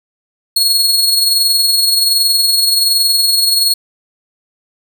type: tone with amplitude modulation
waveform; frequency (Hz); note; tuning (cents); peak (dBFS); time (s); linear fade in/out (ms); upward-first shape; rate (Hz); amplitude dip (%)
sawtooth; 4322; C#8; -45; -5; 0.56-3.74; 5; sine; 21.3; 40
effects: none